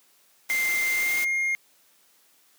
white noise, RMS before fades -33 dBFS, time 0.49-1.25 s, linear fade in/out 10 ms
triangle tone with pitch glide, 2093 to 2130 Hz, C7 to C7, 0 to +30 cents, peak -21 dBFS, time 0.5-1.55 s, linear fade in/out 0 ms, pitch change +30 cents, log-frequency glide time 0.92-1.25 s
effects white hiss -61 dBFS RMS until 2.58 s + high-pass 200 Hz 12 dB/octave

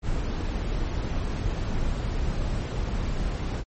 brown noise, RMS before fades -27 dBFS, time 0.02-3.64 s, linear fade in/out 50 ms, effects MP3 32 kbps

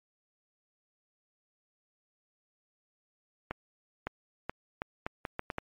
accelerating click train, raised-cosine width 0.5 ms, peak -18 dBFS, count 9, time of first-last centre 3.51-5.584 s, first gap 560 ms, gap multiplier 0.76, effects MP3 64 kbps

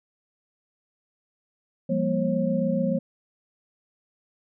sine tone cluster, 174.4 / 201.6 / 237.4 / 540 Hz, F3 / G3 / A#3 / C#5, -2 / +49 / +32 / -45 cents, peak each -27 dBFS, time 1.89-2.99 s, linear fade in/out 10 ms, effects none

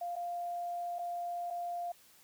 sine tone with dropouts, 698.5 Hz, F5, in tune, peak -35 dBFS, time 0.01-1.92 s, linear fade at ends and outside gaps 5 ms, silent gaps 0.156-0.163 / 0.986-0.991 / 1.503-1.507 s, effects white hiss -62 dBFS RMS until 2.23 s

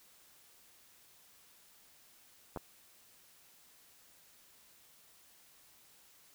clicks, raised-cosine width 1 ms, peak -26 dBFS, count 2, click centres 2.562 / 2.573 s, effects white hiss -63 dBFS RMS until 6.34 s

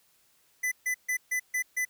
square tone bursts, 2004 Hz, B6, 25 cents sharp, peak -27 dBFS, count 6, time 0.63-1.852 s, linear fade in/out 10 ms, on 87 ms, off 140 ms, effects white hiss -66 dBFS RMS until 1.89 s

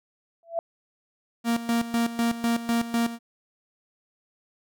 sine tone with exponential growth, 670 Hz, E5, 28 cents sharp, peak -20 dBFS, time 0.43-0.59 s, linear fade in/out 1 ms, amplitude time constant 33 ms
45% pulse tone with tremolo, 233.1 Hz, A#3, in tune, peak -21 dBFS, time 1.44-3.19 s, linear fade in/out 50 ms, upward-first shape square, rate 4 Hz, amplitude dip 75%
effects none

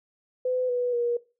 sine tone with pitch steps, 506 / 491.3 / 477 Hz, B4 / B4 / A#4, +42 / -9 / +40 cents, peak -23 dBFS, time 0.45-1.17 s, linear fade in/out 5 ms, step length 240 ms, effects noise-tail reverb RT60 0.3 s tail -19 dB re dry

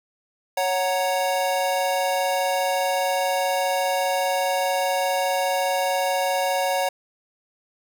square chord, F# major, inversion second, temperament equal, 554.4 / 740 / 932.3 Hz, C#5 / F#5 / A#5, 0 / 0 / 0 cents, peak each -25 / -25 / -29 dBFS, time 0.57-6.89 s, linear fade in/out 5 ms, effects none

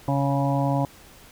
harmonic tone with a mistuned harmonic, 139.3 Hz, C#3, 9 cents sharp, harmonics 1 / 2 / 4 / 5 / 6 / 7, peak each -23 / -26 / -29 / -30 / -31 / -31 dBFS, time 0.08-0.85 s, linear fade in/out 2 ms, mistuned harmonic 1, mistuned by -16 cents, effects pink hiss -49 dBFS RMS until 1.31 s

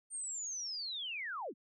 sine linear sweep, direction down, 8870 to 164.81 Hz, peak -38 dBFS, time 0.1-1.54 s, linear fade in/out 50 ms, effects none

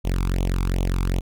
sawtooth tone with flanger, 44.96 Hz, F#1, 49 cents flat, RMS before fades -22 dBFS, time 0.04-1.21 s, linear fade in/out 20 ms, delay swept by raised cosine 0.3 to 0.86 ms, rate 2.6 Hz, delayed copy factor +0.9, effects none

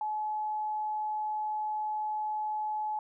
sine tone, 854 Hz, G#5, 48 cents sharp, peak -30 dBFS, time 0.01-2.99 s, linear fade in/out 2 ms, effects none

